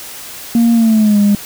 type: tone with pitch glide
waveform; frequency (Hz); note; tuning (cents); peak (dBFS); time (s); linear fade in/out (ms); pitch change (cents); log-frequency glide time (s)
sine; 233.1 to 204.1; A#3 to G#3; 0 to -30; -5; 0.55-1.35; 2; -230; 0.73-1.2
effects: tanh soft clip ceiling -5 dBFS + white hiss -30 dBFS RMS until 1.45 s